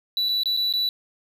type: tone with dropouts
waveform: triangle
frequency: 3951 Hz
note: B7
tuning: in tune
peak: -19 dBFS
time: 0.17-0.89 s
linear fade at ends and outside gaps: 1 ms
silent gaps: 0.287-0.291 / 0.434-0.457 / 0.566-0.572 / 0.726-0.737 s
effects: none